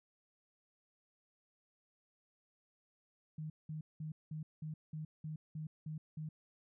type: tone bursts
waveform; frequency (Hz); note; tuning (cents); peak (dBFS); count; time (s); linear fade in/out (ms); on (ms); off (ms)
sine; 155.2; D#3; -4; -40; 10; 3.38-6.29; 5; 120; 190
effects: none